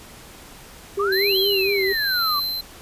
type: tone with vibrato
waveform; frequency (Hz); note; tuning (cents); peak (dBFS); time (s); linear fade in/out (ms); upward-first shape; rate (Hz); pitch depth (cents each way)
sine; 392; G4; 0; -20; 0.97-1.93; 10; sine; 4.3; 55
type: exponential two-way sweep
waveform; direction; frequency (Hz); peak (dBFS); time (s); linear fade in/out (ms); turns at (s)
sine; up then down; 1124 to 3345 to 1124; -22; 0.99-2.4; 10; 1.39
type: tone with tremolo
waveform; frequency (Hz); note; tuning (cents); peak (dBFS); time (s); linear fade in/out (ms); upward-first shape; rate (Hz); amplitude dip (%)
square; 4094; C8; -38; -21; 1.12-2.61; 5; sine; 1.1; 50
effects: pink hiss -43 dBFS RMS until 2.81 s + resampled to 32000 Hz